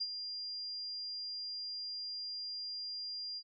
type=tone with ADSR envelope; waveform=sine; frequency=4800 Hz; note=D8; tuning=37 cents sharp; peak=-32 dBFS; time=0-3.43 s; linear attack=15 ms; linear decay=48 ms; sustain=-7 dB; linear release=58 ms; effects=none